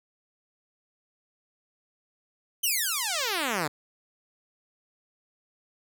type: exponential sweep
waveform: 5% pulse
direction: down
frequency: 3136 to 140 Hz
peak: -15 dBFS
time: 2.63-3.68 s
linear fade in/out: 10 ms
effects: none